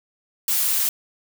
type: noise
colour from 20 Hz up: blue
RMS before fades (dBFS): -21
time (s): 0.48-0.89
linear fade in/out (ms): 2
effects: none